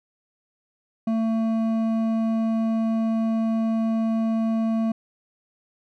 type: tone with hard clipping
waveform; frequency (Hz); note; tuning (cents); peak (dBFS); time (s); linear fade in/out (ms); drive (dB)
sine; 224.2; A3; +33; -22; 1.07-4.92; 5; 8
effects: none